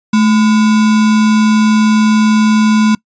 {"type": "tone with sample-and-hold", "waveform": "sine", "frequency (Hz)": 215.9, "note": "A3", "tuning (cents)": -33, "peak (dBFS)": -6, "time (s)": [0.13, 2.95], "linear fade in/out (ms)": 5, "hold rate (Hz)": 1225, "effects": ["noise-tail reverb RT60 0.1 s tail -24 dB re dry", "resampled to 16000 Hz"]}